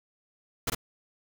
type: noise with echo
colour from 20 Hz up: pink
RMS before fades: -28 dBFS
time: 0.67-0.7 s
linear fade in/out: 5 ms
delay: 49 ms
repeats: 1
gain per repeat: -2 dB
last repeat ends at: 0.749 s
effects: none